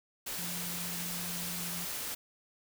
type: tone in noise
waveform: sine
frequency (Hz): 174.4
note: F3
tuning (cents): -2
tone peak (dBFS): -42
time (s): 0.38-1.85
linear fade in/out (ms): 10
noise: white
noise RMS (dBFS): -38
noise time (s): 0.26-2.15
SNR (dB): -7
effects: none